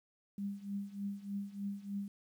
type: tone with tremolo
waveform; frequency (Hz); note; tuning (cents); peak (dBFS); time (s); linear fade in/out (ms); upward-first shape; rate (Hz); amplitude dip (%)
sine; 200.3; G3; +38; -34; 0.38-2.08; 2; triangle; 3.3; 90
effects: 11-bit